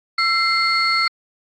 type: tone cluster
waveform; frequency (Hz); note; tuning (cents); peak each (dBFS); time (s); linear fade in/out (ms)
sine; 1341 / 2089 / 4370; E6 / C7 / C#8; +29 / -3 / -26; -19; 0.18-1.08; 5
effects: tanh soft clip ceiling -8 dBFS + AAC 48 kbps